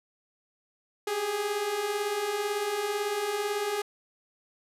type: beating tone pair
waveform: sawtooth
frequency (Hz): 397.6 / 415.6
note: G4 / G#4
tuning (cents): +25 / +1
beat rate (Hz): 18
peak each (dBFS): -31 / -25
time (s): 1.07-3.82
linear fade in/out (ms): 5
effects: resampled to 32000 Hz